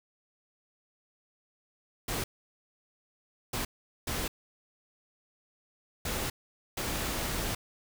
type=noise bursts at uneven times; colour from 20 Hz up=pink; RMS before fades=-33 dBFS; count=5; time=2.08-2.24 / 3.53-3.65 / 4.07-4.28 / 6.05-6.3 / 6.77-7.55 s; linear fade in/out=5 ms; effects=none